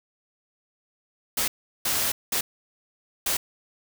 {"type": "noise bursts at uneven times", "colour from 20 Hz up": "white", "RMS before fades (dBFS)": -25, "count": 4, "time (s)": [[1.37, 1.48], [1.85, 2.12], [2.32, 2.41], [3.26, 3.37]], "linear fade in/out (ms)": 5, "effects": []}